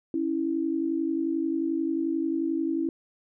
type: tone pair together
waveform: sine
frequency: 277.2 / 328.5 Hz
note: C#4 / E4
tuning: 0 / -6 cents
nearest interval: minor third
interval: 294 cents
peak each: -29 / -26 dBFS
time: 0.14-2.89 s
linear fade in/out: 2 ms
effects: none